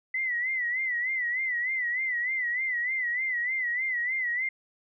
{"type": "tone with vibrato", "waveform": "sine", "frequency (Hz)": 1997, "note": "B6", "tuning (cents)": 19, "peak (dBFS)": -26, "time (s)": [0.14, 4.49], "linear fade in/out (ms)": 5, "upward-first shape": "sine", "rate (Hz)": 3.3, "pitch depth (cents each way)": 97, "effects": []}